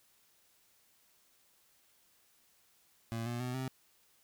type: tone with pitch steps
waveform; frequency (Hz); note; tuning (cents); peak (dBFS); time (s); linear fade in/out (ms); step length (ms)
25% pulse; 114.6 / 119.74 / 125.12 / 130.73; A#2 / A#2 / B2 / C3; -29 / +47 / +23 / -1; -32; 3.12-3.68; 0; 140
effects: white hiss -69 dBFS RMS until 4.23 s